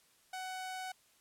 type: tone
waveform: sawtooth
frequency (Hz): 747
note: F#5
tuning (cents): +16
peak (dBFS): -36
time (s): 0.33-0.92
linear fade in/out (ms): 5
effects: white hiss -68 dBFS RMS until 1.2 s + low-pass 12000 Hz 12 dB/octave